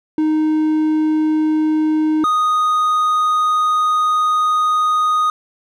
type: tone pair in turn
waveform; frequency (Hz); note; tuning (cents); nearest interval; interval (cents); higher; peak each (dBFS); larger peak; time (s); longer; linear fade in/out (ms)
triangle; 310.4 / 1241.6; D#4 / D#6; -4 / -4; 2 octaves; 2400; second; -11; neither; 0.18-2.24 / 2.24-5.3; second; 2
effects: none